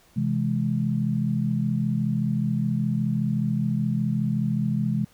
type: chord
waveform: sine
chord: C augmented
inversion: none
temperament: equal with one note detuned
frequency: 130.81 / 164.81 / 209.9 Hz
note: C3 / E3 / G#3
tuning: 0 / 0 / +19 cents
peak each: -26 / -27 / -25 dBFS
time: 0.16-5.05 s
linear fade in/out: 10 ms
effects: pink hiss -58 dBFS RMS until 5.13 s